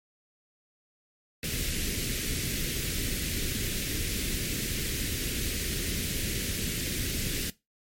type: band-stop noise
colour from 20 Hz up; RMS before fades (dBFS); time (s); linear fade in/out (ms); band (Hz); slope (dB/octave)
pink; -31; 1.43-7.5; 2; 420 to 1900; 24
effects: noise-tail reverb RT60 0.2 s tail -18 dB re dry + MP3 64 kbps